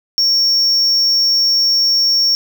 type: tone with amplitude modulation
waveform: triangle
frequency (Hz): 5500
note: F8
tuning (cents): -27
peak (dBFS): -8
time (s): 0.18-2.35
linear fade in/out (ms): 0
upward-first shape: sine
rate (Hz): 292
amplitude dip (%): 30
effects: none